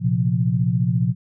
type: chord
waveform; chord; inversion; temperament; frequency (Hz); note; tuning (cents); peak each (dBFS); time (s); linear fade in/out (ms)
sine; Bb suspended second; none; just; 116.54 / 131.11 / 174.81; Bb2 / C3 / F3; 0 / +4 / +2; -21; 0-1.15; 50
effects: none